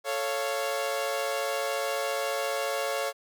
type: chord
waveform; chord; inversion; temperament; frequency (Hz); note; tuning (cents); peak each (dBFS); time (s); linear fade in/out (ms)
sawtooth; A augmented; none; equal with one note detuned; 440 / 554.4 / 694.4; A4 / C#5 / E#5; 0 / 0 / -10; -31 / -26 / -30; 0.04-3.13; 50
effects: none